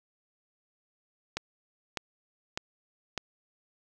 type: click train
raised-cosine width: 0.2 ms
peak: -14 dBFS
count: 4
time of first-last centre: 1.37-3.177 s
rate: 1.66 Hz
effects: none